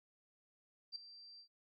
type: tone with ADSR envelope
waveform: sine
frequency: 4700 Hz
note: D8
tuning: 1 cent sharp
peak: -39 dBFS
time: 0.92-1.48 s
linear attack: 37 ms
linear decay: 6 ms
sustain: -15 dB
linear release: 86 ms
effects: none